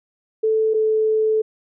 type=tone pair in turn; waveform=sine; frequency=439 / 436 Hz; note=A4 / A4; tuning=-4 / -16 cents; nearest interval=unison; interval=12 cents; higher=first; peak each=-15 dBFS; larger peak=neither; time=0.43-0.74 / 0.74-1.42 s; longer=second; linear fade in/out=10 ms; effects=none